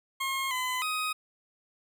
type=tone with pitch steps; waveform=20% pulse; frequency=1075 / 1013 / 1255 Hz; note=C6 / B5 / D#6; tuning=+47 / +44 / +15 cents; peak=-24 dBFS; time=0.2-1.13 s; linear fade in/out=10 ms; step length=310 ms; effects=none